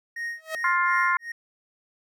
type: tone with tremolo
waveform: triangle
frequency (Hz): 1864.7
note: A#6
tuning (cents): 0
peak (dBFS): -26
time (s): 0.16-1.32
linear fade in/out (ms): 5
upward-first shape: sine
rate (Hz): 2.7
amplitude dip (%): 100
type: tone with exponential growth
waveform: sawtooth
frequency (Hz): 638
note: D#5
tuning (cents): +43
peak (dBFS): -23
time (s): 0.37-0.55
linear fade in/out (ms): 1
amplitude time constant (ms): 37
type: harmonic tone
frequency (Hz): 351.3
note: F4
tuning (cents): +10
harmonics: 3 / 4 / 5 / 6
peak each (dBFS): -23 / -25 / -27 / -29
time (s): 0.64-1.17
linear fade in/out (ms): 2
effects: none